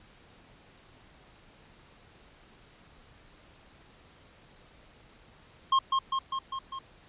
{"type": "tone with echo", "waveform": "square", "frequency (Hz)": 1070, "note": "C6", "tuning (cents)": 38, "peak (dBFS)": -21, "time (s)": [5.72, 5.79], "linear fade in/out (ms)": 5, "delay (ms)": 200, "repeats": 5, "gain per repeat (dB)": -3, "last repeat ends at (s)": 6.79, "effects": ["pink hiss -57 dBFS RMS until 7.08 s", "resampled to 8000 Hz"]}